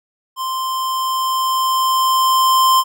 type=tone with level ramp; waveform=square; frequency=1044 Hz; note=C6; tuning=4 cents flat; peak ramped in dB=-21 to -10 dBFS; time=0.36-2.84 s; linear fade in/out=50 ms; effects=none